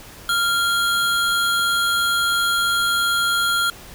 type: tone pair together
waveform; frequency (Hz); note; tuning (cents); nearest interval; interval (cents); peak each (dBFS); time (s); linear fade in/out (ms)
square; 1391 / 3280; F6 / G#7; -7 / -22; octave + minor third; 1485; -19 / -24; 0.29-3.7; 2
effects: pink hiss -41 dBFS RMS until 3.94 s